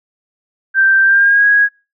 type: tone with pitch glide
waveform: sine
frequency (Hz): 1568 to 1652.6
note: G6 to G#6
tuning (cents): 0 to -9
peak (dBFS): -7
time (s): 0.74-1.69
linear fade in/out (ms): 50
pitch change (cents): +91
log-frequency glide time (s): 1.03-1.46
effects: noise-tail reverb RT60 0.3 s tail -22 dB re dry